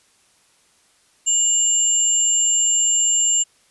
sine tone pair together, 2906 / 7315 Hz, F#7 / A#8, -32 / -34 cents, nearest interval octave + major third, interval 1598 cents, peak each -26 / -15 dBFS, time 1.26-3.44 s, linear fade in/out 20 ms, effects white hiss -58 dBFS RMS until 3.7 s + resampled to 24000 Hz

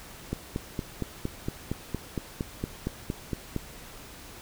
click train, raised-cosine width 3 ms, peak -16 dBFS, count 15, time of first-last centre 0.33-3.563 s, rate 4.33 Hz, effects pink hiss -46 dBFS RMS until 4.41 s

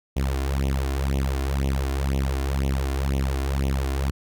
sawtooth tone with flanger, 67.7 Hz, C#2, 40 cents flat, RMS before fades -24 dBFS, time 0.16-4.11 s, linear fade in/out 10 ms, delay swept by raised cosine 0.31 to 2.91 ms, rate 2 Hz, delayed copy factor +0.9, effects none

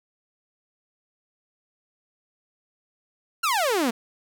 sawtooth exponential sweep, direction down, 1434 to 217.8 Hz, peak -17 dBFS, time 3.43-3.91 s, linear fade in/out 10 ms, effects none

